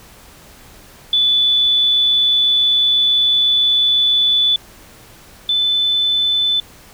sine tone pair in turn, 3474 / 3510 Hz, A7 / A7, -23 / -5 cents, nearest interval unison, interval 18 cents, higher second, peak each -11 / -13 dBFS, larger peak first, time 1.13-4.56 / 5.49-6.6 s, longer first, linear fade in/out 2 ms, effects pink hiss -43 dBFS RMS until 6.93 s

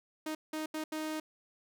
sawtooth tone bursts at uneven times, 311.1 Hz, D#4, in tune, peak -31 dBFS, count 4, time 0.26-0.35 / 0.53-0.66 / 0.74-0.84 / 0.92-1.2 s, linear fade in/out 5 ms, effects none

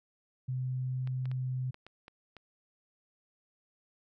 sine tone, 128.5 Hz, C3, 31 cents flat, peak -31 dBFS, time 0.48-1.71 s, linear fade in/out 10 ms
clicks, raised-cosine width 0.3 ms, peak -33 dBFS, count 7, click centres 1.074 / 1.256 / 1.315 / 1.744 / 1.866 / 2.081 / 2.367 s
effects none

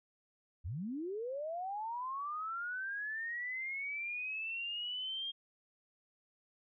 sine linear sweep, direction up, 67 to 3236 Hz, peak -37 dBFS, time 0.64-5.32 s, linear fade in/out 20 ms, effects none

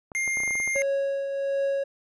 clicks, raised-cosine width 1 ms, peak -26 dBFS, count 11, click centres 0.118 / 0.277 / 0.372 / 0.403 / 0.435 / 0.477 / 0.508 / 0.554 / 0.601 / 0.676 / 0.76 s
square tone, 2115 Hz, C7, 18 cents sharp, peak -25 dBFS, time 0.15-0.82 s, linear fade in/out 0 ms
triangle tone with tremolo, 552 Hz, C#5, 7 cents flat, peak -20 dBFS, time 0.75-1.84 s, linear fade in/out 10 ms, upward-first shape triangle, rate 1.4 Hz, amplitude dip 50%
effects resampled to 24000 Hz

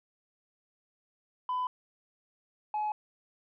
sine tone pair in turn, 1003 / 847.9 Hz, B5 / G#5, +26 / +36 cents, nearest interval minor third, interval 290 cents, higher first, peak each -27 dBFS, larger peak neither, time 1.49-1.67 / 2.74-2.92 s, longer neither, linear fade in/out 2 ms, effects tanh soft clip ceiling -27 dBFS

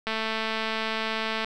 click train, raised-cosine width 0.3 ms, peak -13 dBFS, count 305, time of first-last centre 0.07-1.446 s, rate 221 Hz, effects none

